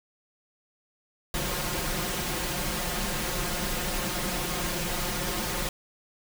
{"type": "noise with comb filter", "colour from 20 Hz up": "pink", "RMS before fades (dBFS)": -30, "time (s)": [1.34, 5.69], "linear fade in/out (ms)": 2, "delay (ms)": 5.6, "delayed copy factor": 0.95, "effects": []}